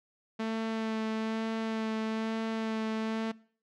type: tone with vibrato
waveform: sawtooth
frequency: 221.7 Hz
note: A3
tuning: 13 cents sharp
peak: -27 dBFS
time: 0.39-3.32 s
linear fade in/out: 10 ms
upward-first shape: sine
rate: 1.1 Hz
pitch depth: 14 cents each way
effects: noise-tail reverb RT60 0.5 s tail -22 dB re dry + low-pass 4000 Hz 12 dB/octave